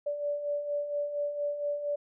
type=beating tone pair; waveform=sine; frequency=578 / 582.3 Hz; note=D5 / D5; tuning=-28 / -15 cents; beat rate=4.3 Hz; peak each=-38 / -30 dBFS; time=0.06-1.96 s; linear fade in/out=10 ms; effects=none